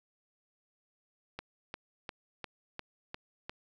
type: click train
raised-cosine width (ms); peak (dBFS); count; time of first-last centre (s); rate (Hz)
0.3; -23; 7; 1.39-3.495; 2.85
effects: none